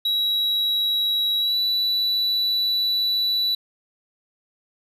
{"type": "tone with pitch glide", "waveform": "triangle", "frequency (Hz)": [3876, 3953], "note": ["B7", "B7"], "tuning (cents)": [-33, 1], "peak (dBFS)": -18, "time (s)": [0.05, 3.55], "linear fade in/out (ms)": 5, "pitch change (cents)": 34, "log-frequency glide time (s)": [1.39, 1.57], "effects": []}